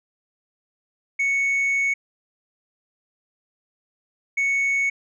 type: tone pair in turn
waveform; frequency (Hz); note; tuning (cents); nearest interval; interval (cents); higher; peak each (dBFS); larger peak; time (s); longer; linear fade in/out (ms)
sine; 2217 / 2217; C#7 / C#7; 0 / 0; unison; 0; neither; -16; neither; 1.19-1.94 / 4.37-4.9; first; 10
effects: tanh soft clip ceiling -18 dBFS